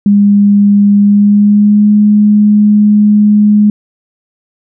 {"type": "tone with pitch glide", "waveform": "sine", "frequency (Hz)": [203, 208.8], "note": ["G#3", "G#3"], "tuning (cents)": [-39, 10], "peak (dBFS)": -3, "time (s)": [0.06, 3.7], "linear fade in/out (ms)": 2, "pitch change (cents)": 49, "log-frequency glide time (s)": [0.97, 1.91], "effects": []}